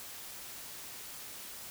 silence, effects white hiss -46 dBFS RMS until 1.7 s

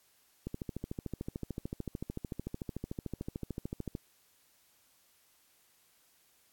click train, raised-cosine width 3 ms, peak -24 dBFS, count 48, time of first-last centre 0.47-3.951 s, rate 13.5 Hz, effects white hiss -68 dBFS RMS until 6.52 s + AAC 64 kbps

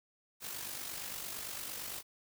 white noise with amplitude modulation, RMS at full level -40 dBFS, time 0.4-2.03 s, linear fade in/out 50 ms, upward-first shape sine, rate 48.8 Hz, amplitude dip 50%, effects none

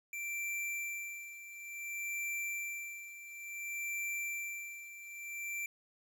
square tone with tremolo, 2349 Hz, D7, in tune, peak -36 dBFS, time 0.13-5.66 s, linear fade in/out 2 ms, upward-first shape sine, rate 0.57 Hz, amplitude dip 75%, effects 11-bit

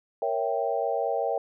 sine chord, A# diminished seventh, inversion none, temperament equal, 466.2 / 554.4 / 659.3 / 784 Hz, A#4 / C#5 / E5 / G5, 0 / 0 / 0 / 0 cents, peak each -30 dBFS, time 0.22-1.38 s, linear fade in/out 2 ms, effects none

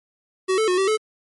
square tone with pitch steps, 376.8 / 438.6 / 363.6 / 385.6 / 433.1 Hz, F#4 / A4 / F#4 / G4 / A4, +32 / -6 / -30 / -28 / -27 cents, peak -18 dBFS, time 0.48-0.975 s, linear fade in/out 20 ms, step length 99 ms, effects MP3 48 kbps

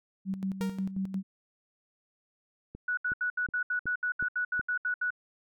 sine tone with tremolo, 191.8 Hz, G3, 37 cents flat, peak -28 dBFS, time 0.25-1.23 s, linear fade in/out 50 ms, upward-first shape square, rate 5.6 Hz, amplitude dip 65%
sawtooth tone with exponential decay, 466.2 Hz, A#4, in tune, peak -29 dBFS, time 0.61-0.91 s, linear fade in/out 1 ms, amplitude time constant 64 ms
click train, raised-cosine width 3 ms, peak -29 dBFS, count 6, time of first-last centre 2.75-4.595 s, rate 2.71 Hz
sine tone bursts, 1472 Hz, F#6, 9 cents flat, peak -27 dBFS, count 14, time 2.88-5.105 s, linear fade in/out 5 ms, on 93 ms, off 71 ms
effects none

